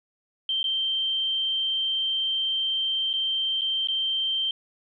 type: tone with dropouts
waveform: sine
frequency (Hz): 3136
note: G7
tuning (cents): 0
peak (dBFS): -23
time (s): 0.49-4.51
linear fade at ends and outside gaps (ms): 2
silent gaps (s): 0.63-0.641 / 3.131-3.137 / 3.611-3.617 / 3.873-3.885
effects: none